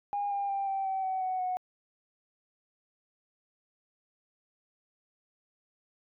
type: tone with pitch steps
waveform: sine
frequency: 813 / 801.3 / 789.9 / 778.5 / 767.4 / 756.4 / 745.5 / 734.8 Hz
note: G#5 / G5 / G5 / G5 / G5 / F#5 / F#5 / F#5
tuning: -37 / +38 / +13 / -12 / -37 / +38 / +13 / -12 cents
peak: -28 dBFS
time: 0.13-1.57 s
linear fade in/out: 0 ms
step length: 180 ms
effects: tanh soft clip ceiling -24 dBFS